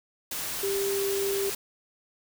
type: tone in noise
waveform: sine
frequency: 395.2 Hz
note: G4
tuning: 14 cents sharp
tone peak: -26 dBFS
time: 0.63-1.5 s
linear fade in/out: 5 ms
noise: white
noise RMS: -33 dBFS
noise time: 0.31-1.55 s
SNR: +4 dB
effects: none